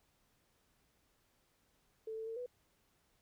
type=tone with pitch steps; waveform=sine; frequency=441.6 / 444 / 451.2 / 493.6 Hz; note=A4 / A4 / A4 / B4; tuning=+6 / +16 / +44 / -1 cents; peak=-40 dBFS; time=2.07-2.462 s; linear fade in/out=5 ms; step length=98 ms; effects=pink hiss -75 dBFS RMS until 3.21 s